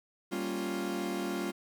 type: chord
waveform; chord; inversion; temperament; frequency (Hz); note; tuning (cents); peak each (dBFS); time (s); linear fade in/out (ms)
40% pulse; G half-diminished seventh; none; equal; 196 / 233.1 / 277.2 / 349.2; G3 / Bb3 / Db4 / F4; 0 / 0 / 0 / 0; -37 / -40 / -38 / -35; 0.31-1.52; 20
effects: 11-bit